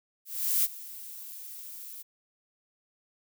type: noise with ADSR envelope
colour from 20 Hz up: violet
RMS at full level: -24 dBFS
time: 0.25-2.03 s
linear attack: 390 ms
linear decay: 31 ms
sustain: -19 dB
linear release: 17 ms
effects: none